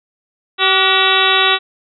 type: harmonic tone with a mistuned harmonic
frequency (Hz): 382.5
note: G4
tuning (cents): -42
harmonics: 1 / 2 / 3 / 4 / 5 / 6 / 7 / 8 / 9 / 10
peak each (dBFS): -21 / -21 / -18 / -19 / -20 / -23 / -19 / -23 / -18 / -17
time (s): 0.58-1.59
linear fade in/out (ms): 50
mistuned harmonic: 4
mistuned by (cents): -79
effects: none